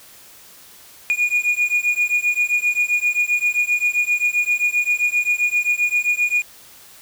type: beating tone pair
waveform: triangle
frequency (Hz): 2439 / 2446.6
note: D#7 / D#7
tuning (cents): -35 / -30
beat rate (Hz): 7.6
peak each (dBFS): -18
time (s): 1.1-6.42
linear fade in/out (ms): 0
effects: white hiss -45 dBFS RMS until 7.01 s